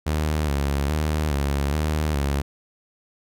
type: tone with vibrato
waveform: sawtooth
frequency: 73.42 Hz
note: D2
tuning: in tune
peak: -17 dBFS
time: 0.06-2.42 s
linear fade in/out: 10 ms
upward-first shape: square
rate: 1.2 Hz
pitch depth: 76 cents each way
effects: none